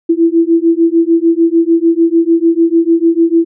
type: beating tone pair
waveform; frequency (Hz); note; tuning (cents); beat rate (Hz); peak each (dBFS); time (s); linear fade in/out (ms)
sine; 329.6 / 336.3; E4 / E4; 0 / +35; 6.7; -10; 0.09-3.45; 10
effects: none